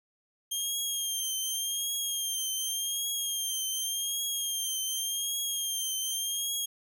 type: tone with vibrato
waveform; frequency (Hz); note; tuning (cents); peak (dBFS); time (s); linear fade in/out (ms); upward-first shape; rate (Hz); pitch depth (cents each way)
15% pulse; 3200; G7; +35; -23; 0.51-6.66; 10; triangle; 0.87; 60
effects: none